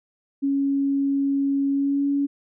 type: tone with pitch glide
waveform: sine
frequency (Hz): 277.2 to 281.7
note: C#4 to C#4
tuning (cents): 0 to +28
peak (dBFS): -19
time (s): 0.42-2.27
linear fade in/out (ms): 20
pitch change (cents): +28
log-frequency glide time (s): 1.71-2.07
effects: none